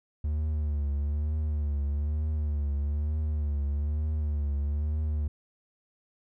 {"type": "tone with vibrato", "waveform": "triangle", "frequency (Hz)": 74, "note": "D2", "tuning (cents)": 14, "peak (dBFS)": -24, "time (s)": [0.24, 5.28], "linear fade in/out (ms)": 5, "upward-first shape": "triangle", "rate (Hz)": 1.1, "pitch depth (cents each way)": 80, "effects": []}